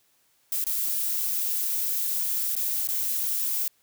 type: noise with dropouts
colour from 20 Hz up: violet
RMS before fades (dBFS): -27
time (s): 0.52-3.68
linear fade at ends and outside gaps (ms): 1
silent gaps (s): 0.641-0.667 / 2.553-2.565 / 2.873-2.887
effects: white hiss -66 dBFS RMS until 3.82 s